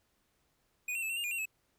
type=tone with pitch steps; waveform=square; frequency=2473 / 2720 / 2613 / 2718 / 2815 / 2432 / 2744 / 2591 Hz; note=D#7 / F7 / E7 / F7 / F7 / D#7 / F7 / E7; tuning=-11 / -46 / -16 / -48 / +13 / -40 / -31 / -30 cents; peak=-34 dBFS; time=0.88-1.456 s; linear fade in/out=5 ms; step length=72 ms; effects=pink hiss -75 dBFS RMS until 1.78 s